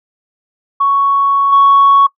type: tone with level steps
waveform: sine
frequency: 1112 Hz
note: C#6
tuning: 5 cents sharp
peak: -8 / -3 dBFS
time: 0.8-2.07 s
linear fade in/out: 10 ms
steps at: 1.52 s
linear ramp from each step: 10 ms
effects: noise-tail reverb RT60 0.1 s tail -23 dB re dry + tanh soft clip ceiling -1 dBFS